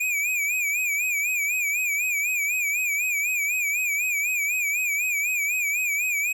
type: tone with vibrato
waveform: square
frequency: 2392 Hz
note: D7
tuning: 31 cents sharp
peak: -23 dBFS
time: 0-6.33 s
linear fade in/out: 10 ms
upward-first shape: sine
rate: 4 Hz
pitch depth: 100 cents each way
effects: none